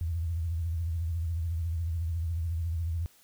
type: tone with vibrato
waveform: sine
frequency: 83 Hz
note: E2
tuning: 12 cents sharp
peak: -28 dBFS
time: 0.01-3.06 s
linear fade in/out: 0 ms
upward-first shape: triangle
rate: 14 Hz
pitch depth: 120 cents each way
effects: white hiss -61 dBFS RMS until 3.23 s